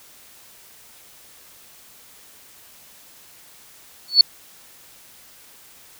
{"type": "tone with exponential growth", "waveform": "sine", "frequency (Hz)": 4435, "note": "C#8", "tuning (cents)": 0, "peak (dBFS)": -3, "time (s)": [4.08, 4.21], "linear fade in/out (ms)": 2, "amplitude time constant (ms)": 27, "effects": ["white hiss -48 dBFS RMS until 5.99 s"]}